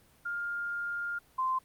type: tone pair in turn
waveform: sine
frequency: 1407 / 1039 Hz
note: F6 / C6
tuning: +12 / -12 cents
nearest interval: perfect fourth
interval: 524 cents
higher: first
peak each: -32 / -27 dBFS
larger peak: second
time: 0.25-1.19 / 1.38-1.59 s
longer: first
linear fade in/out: 10 ms
effects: pink hiss -63 dBFS RMS until 1.64 s + Opus 32 kbps